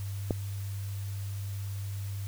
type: click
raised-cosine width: 2 ms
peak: -14 dBFS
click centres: 0.308 s
effects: added 99 Hz sine -33 dBFS peak until 2.27 s + white hiss -50 dBFS RMS until 2.27 s